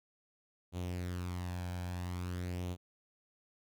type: tone with flanger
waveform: sawtooth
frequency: 89.4 Hz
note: F2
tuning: 41 cents sharp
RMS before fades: -39 dBFS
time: 0.72-2.77 s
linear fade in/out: 50 ms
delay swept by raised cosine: 0.29 to 1.27 ms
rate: 0.49 Hz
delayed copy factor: +0.55
effects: none